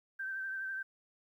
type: tone with vibrato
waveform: sine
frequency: 1559 Hz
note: G6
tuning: 10 cents flat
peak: -36 dBFS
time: 0.19-0.83 s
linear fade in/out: 10 ms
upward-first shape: sine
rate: 12 Hz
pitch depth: 29 cents each way
effects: 12-bit